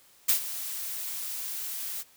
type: noise with ADSR envelope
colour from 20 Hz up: blue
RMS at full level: -21 dBFS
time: 0.28-2.04 s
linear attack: 14 ms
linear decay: 100 ms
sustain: -14 dB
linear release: 37 ms
effects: white hiss -59 dBFS RMS until 2.16 s